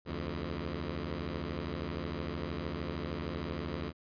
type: beating tone pair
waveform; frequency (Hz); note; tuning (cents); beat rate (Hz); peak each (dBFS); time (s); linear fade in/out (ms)
10% pulse; 73.42 / 86.42; D2 / F2; 0 / -18; 13; -30; 0.05-3.93; 50
effects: resampled to 11025 Hz